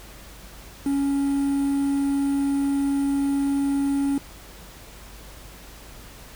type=tone with quantisation; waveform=triangle; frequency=278.6 Hz; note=C#4; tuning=9 cents sharp; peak=-18 dBFS; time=0.86-4.18 s; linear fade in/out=2 ms; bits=7; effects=added 50 Hz sine -45 dBFS peak until 6.35 s + pink hiss -45 dBFS RMS until 6.35 s